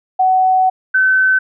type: tone pair in turn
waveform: sine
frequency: 749 / 1525.9 Hz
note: F#5 / G6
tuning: +21 / -47 cents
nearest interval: octave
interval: 1232 cents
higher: second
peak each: -9 dBFS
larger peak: neither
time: 0.19-0.7 / 0.94-1.39 s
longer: first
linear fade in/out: 10 ms
effects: none